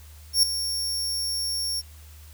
sawtooth tone with ADSR envelope, 5500 Hz, F8, 27 cents flat, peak -11 dBFS, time 0.33-1.82 s, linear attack 100 ms, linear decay 4 ms, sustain -12 dB, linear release 30 ms, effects added 76 Hz sine -44 dBFS peak until 2.33 s + white hiss -53 dBFS RMS until 2.33 s

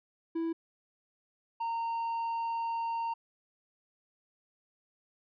triangle tone pair in turn, 329.6 / 921 Hz, E4 / A#5, 0 / -21 cents, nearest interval octave + tritone, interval 1779 cents, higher second, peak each -28 / -29 dBFS, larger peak first, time 0.35-0.53 / 1.6-3.14 s, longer second, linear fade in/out 10 ms, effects resampled to 11025 Hz

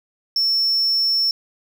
sine tone, 5400 Hz, E8, 41 cents sharp, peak -13 dBFS, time 0.36-1.31 s, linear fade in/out 2 ms, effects tanh soft clip ceiling -15 dBFS

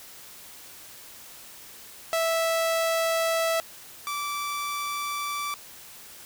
sawtooth tone pair in turn, 657 / 1162.9 Hz, E5 / D6, -6 / -17 cents, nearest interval minor seventh, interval 989 cents, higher second, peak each -19 / -25 dBFS, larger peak first, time 2.13-3.6 / 4.07-5.54 s, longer neither, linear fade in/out 0 ms, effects white hiss -46 dBFS RMS until 6.25 s

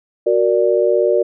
sine chord, Gb augmented, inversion none, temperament equal, 370 / 466.2 / 587.3 Hz, Gb4 / Bb4 / D5, 0 / 0 / 0 cents, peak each -16 dBFS, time 0.26-1.23 s, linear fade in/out 10 ms, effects none

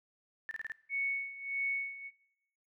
sine tone bursts, 1779 Hz, A6, 19 cents sharp, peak -36 dBFS, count 5, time 0.49-0.719 s, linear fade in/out 0 ms, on 21 ms, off 31 ms
sine tone with tremolo, 2217 Hz, C#7, in tune, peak -30 dBFS, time 0.89-2.11 s, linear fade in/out 50 ms, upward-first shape sine, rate 1.6 Hz, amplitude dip 80%
effects noise-tail reverb RT60 0.9 s tail -21 dB re dry

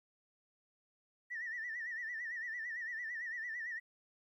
sine tone with vibrato, 1864.7 Hz, A#6, in tune, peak -38 dBFS, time 1.3-3.8 s, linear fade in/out 20 ms, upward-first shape sine, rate 8.9 Hz, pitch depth 100 cents each way, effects tanh soft clip ceiling -34 dBFS + 13-bit

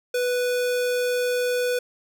square tone, 493.9 Hz, B4, in tune, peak -22 dBFS, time 0.14-1.79 s, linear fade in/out 5 ms, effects none

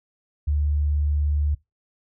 sine tone, 73.6 Hz, D2, 4 cents sharp, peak -19 dBFS, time 0.47-1.55 s, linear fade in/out 10 ms, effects noise-tail reverb RT60 0.2 s tail -22 dB re dry

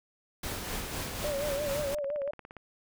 pink noise with tremolo, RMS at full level -35 dBFS, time 0.43-1.95 s, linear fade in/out 5 ms, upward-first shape sine, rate 4 Hz, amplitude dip 35%
click train, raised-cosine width 0.5 ms, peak -30 dBFS, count 24, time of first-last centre 1.23-2.567 s, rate 17.2 Hz
sine tone with vibrato, 574 Hz, D5, 40 cents flat, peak -30 dBFS, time 1.24-2.31 s, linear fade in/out 5 ms, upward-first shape sine, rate 5.8 Hz, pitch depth 78 cents each way
effects none

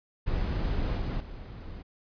brown noise with level steps, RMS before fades -29 / -31 / -41 dBFS, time 0.26-1.83 s, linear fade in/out 20 ms, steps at 0.97 / 1.2 s, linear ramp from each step 5 ms, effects resampled to 11025 Hz

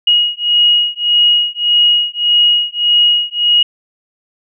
sine beating tone pair, 2888 / 2889.7 Hz, F#7 / F#7, -43 / -42 cents, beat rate 1.7 Hz, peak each -12 dBFS, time 0.07-3.63 s, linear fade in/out 5 ms, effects none

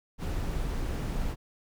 brown noise, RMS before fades -31 dBFS, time 0.18-1.36 s, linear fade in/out 50 ms, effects none

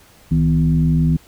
sine tone with frequency modulation, 158.9 Hz, D#3, 37 cents sharp, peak -12 dBFS, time 0.31-1.17 s, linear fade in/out 10 ms, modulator 90.7 Hz, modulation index 0.77, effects pink hiss -49 dBFS RMS until 1.27 s

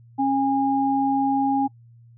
sine tone pair together, 272.6 / 817 Hz, C#4 / G#5, -29 / -29 cents, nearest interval octave + perfect fifth, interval 1900 cents, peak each -21 dBFS, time 0.18-1.68 s, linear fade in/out 20 ms, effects noise-tail reverb RT60 0.1 s tail -25 dB re dry + added 117 Hz sine -47 dBFS peak until 2.17 s

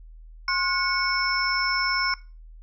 sine tone cluster, 1066 / 1449 / 2209 / 5330 Hz, C6 / F#6 / C#7 / E8, +32 / -37 / -7 / +18 cents, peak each -27 dBFS, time 0.48-2.14 s, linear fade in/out 2 ms, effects noise-tail reverb RT60 0.3 s tail -20 dB re dry + added 40 Hz sine -42 dBFS peak until 2.62 s

